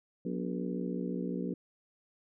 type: harmonic tone with a mistuned harmonic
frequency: 60.4 Hz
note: B1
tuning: 38 cents flat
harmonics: 3 / 4 / 5 / 6 / 7 / 8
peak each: -36 / -38 / -40 / -42 / -43 / -44 dBFS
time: 0.25-1.54 s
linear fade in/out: 5 ms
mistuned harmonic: 5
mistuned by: -85 cents
effects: none